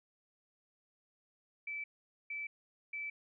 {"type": "tone bursts", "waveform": "sine", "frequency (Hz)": 2314, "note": "D7", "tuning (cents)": -26, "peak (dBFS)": -38, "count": 3, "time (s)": [1.67, 3.1], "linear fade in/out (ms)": 5, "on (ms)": 170, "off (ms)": 460, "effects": []}